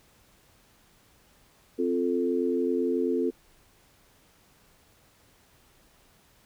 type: chord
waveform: sine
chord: F major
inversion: second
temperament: equal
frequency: 261.6 / 349.2 / 440 Hz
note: C4 / F4 / A4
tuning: 0 / 0 / 0 cents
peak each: -28 dBFS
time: 1.78-3.31 s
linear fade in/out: 20 ms
effects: pink hiss -61 dBFS RMS until 6.45 s